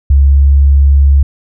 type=tone with pitch glide; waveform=sine; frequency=69.3 to 69.74 Hz; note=C#2 to C#2; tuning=0 to +11 cents; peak=-3 dBFS; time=0.1-1.23 s; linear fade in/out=5 ms; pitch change=+11 cents; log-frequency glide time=0.23-0.47 s; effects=none